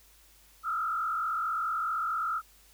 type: tone with frequency modulation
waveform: sine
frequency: 1318.5 Hz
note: E6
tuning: in tune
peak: -28 dBFS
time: 0.63-2.42 s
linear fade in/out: 50 ms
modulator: 44.6 Hz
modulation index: 1.6
effects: added 51 Hz sine -62 dBFS peak until 2.73 s + white hiss -60 dBFS RMS until 2.73 s